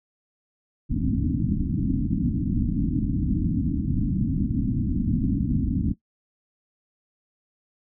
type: low-pass noise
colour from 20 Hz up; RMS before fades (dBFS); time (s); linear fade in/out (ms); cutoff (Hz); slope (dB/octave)
white; -24; 0.89-5.94; 20; 300; 96
effects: noise-tail reverb RT60 0.1 s tail -17 dB re dry